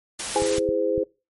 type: noise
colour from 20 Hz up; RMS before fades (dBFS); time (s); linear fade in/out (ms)
white; -29; 0.19-0.59; 5
type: chord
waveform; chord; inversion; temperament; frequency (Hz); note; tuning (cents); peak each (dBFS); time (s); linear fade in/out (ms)
sine; E augmented; none; just; 329.6 / 412 / 515; E4 / G#4 / B#4; 0 / -14 / -28; -27 / -25 / -23; 0.35-1.04; 10
type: tone with exponential decay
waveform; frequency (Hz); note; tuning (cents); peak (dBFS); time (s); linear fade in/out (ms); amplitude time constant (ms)
sine; 830.6; G#5; 0; -17; 0.36-0.53; 2; 35
type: clicks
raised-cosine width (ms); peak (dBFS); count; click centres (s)
5; -20; 4; 0.422 / 0.583 / 0.69 / 0.979
effects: noise-tail reverb RT60 0.3 s tail -25 dB re dry + MP3 48 kbps